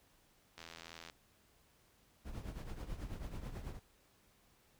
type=click train; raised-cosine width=0.2 ms; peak=-32 dBFS; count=44; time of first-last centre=0.58-1.099 s; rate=82.9 Hz
type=noise with tremolo; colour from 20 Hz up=brown; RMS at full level=-41 dBFS; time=2.24-3.8 s; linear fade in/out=50 ms; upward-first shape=triangle; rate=9.2 Hz; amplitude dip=75%
effects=pink hiss -70 dBFS RMS until 4.79 s